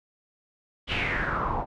pink noise with low-pass filter sweep, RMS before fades -28 dBFS, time 0.87-1.66 s, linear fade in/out 50 ms, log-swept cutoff 3100 to 770 Hz, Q 5.6, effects none

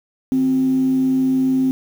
sine tone with frequency modulation, 261.6 Hz, C4, in tune, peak -13 dBFS, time 0.32-1.71 s, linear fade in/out 0 ms, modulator 107 Hz, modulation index 0.21, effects tanh soft clip ceiling -9 dBFS + 7-bit

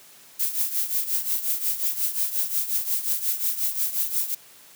violet noise with tremolo, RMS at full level -22 dBFS, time 0.39-4.35 s, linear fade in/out 10 ms, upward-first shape triangle, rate 5.6 Hz, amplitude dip 80%, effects white hiss -50 dBFS RMS until 4.75 s + high-pass 100 Hz 12 dB/octave

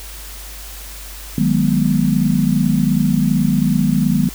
sine chord, G# minor seventh, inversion second, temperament equal with one note detuned, 155.56 / 185 / 207.7 / 243.4 Hz, D#3 / F#3 / G#3 / B3, 0 / 0 / 0 / -25 cents, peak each -18 dBFS, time 1.38-4.29 s, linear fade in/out 2 ms, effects added 50 Hz sine -33 dBFS peak until 4.34 s + white hiss -35 dBFS RMS until 4.34 s

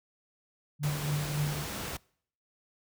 sine tone with tremolo, 147.3 Hz, D3, 6 cents sharp, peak -26 dBFS, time 0.79-1.65 s, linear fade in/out 50 ms, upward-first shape triangle, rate 3.6 Hz, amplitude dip 75%
pink noise, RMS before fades -37 dBFS, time 0.83-1.97 s, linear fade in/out 5 ms
effects noise-tail reverb RT60 0.6 s tail -25 dB re dry + high-pass 60 Hz 12 dB/octave

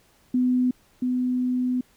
sine tone pair in turn, 251.1 / 251.1 Hz, B3 / B3, +29 / +29 cents, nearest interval unison, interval 0 cents, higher neither, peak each -18 / -21 dBFS, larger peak first, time 0.34-0.71 / 1.02-1.81 s, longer second, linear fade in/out 5 ms, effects pink hiss -60 dBFS RMS until 1.96 s

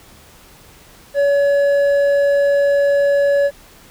sine tone with hard clipping, 566 Hz, C#5, 36 cents sharp, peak -13 dBFS, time 1.14-3.51 s, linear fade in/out 50 ms, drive 5 dB, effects pink hiss -45 dBFS RMS until 3.9 s

